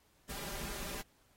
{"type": "noise with comb filter", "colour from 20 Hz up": "pink", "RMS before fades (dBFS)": -42, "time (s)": [0.29, 1.02], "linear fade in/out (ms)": 10, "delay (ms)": 5, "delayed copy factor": 1, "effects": ["pink hiss -70 dBFS RMS until 1.36 s", "AAC 48 kbps"]}